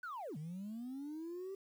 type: linear two-way sweep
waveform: sine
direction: down then up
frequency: 1523 to 145.1 to 394.2 Hz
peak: -40 dBFS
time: 0.03-1.55 s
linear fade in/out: 5 ms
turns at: 0.37 s
effects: tanh soft clip ceiling -40 dBFS + 11-bit